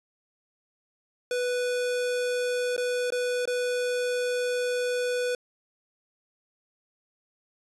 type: tone with dropouts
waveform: square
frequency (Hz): 493.9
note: B4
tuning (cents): 0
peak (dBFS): -26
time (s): 1.31-5.35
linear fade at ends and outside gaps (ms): 2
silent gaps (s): 2.765-2.778 / 3.104-3.122 / 3.455-3.475
effects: resampled to 24000 Hz